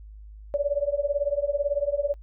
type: tone with tremolo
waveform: sine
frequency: 573 Hz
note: D5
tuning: 43 cents flat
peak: -18 dBFS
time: 0.54-2.14 s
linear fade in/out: 0 ms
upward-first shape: triangle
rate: 18 Hz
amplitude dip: 100%
effects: noise-tail reverb RT60 0.1 s tail -25 dB re dry + added 52 Hz sine -41 dBFS peak until 2.22 s